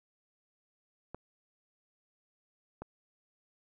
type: clicks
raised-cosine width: 1 ms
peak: -27 dBFS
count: 2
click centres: 1.146 / 2.82 s
effects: none